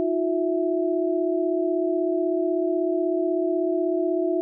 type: tone cluster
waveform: sine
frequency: 321.1 / 357.3 / 658 Hz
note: E4 / F4 / E5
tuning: -45 / +40 / -3 cents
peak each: -26 / -23 / -27 dBFS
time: 0-4.41 s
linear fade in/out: 0 ms
effects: none